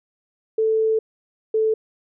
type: tone pair in turn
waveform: sine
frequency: 441 / 438.7 Hz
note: A4 / A4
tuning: +4 / -5 cents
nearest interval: unison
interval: 9 cents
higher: first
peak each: -16 dBFS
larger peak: neither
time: 0.58-0.99 / 1.54-1.74 s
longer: first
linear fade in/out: 5 ms
effects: none